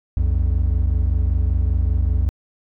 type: tone pair together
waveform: triangle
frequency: 60.74 / 85.9 Hz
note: B1 / F2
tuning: -28 / -28 cents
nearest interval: tritone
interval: 600 cents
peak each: -15 / -17 dBFS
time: 0.17-2.29 s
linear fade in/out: 0 ms
effects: tanh soft clip ceiling -7 dBFS